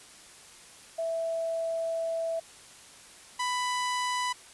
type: tone pair in turn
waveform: sine / sawtooth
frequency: 659.3 / 993.8 Hz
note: E5 / B5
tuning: 0 / +11 cents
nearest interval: perfect fifth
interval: 711 cents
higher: second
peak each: -28 / -24 dBFS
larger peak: second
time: 0.98-2.4 / 3.39-4.33 s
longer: first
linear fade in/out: 10 ms
effects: white hiss -51 dBFS RMS until 4.53 s + resampled to 24000 Hz